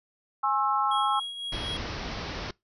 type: chord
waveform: sine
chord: Ab augmented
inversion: none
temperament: equal with one note detuned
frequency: 830.6 / 1073.4 / 1318.5 Hz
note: Ab5 / C6 / E6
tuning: 0 / +44 / 0 cents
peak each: -27 dBFS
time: 0.43-1.2 s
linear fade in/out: 10 ms
type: tone with tremolo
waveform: triangle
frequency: 3300 Hz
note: G#7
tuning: 12 cents flat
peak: -29 dBFS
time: 0.91-1.77 s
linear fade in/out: 5 ms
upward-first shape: triangle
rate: 4 Hz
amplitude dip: 55%
type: low-pass noise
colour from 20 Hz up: pink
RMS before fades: -35 dBFS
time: 1.52-2.51 s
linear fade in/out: 5 ms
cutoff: 5700 Hz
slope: 96 dB/octave
effects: noise-tail reverb RT60 0.2 s tail -24 dB re dry + resampled to 32000 Hz